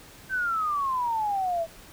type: exponential sweep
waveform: sine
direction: down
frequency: 1568 to 646 Hz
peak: -24 dBFS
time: 0.29-1.67 s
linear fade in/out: 50 ms
effects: pink hiss -49 dBFS RMS until 1.92 s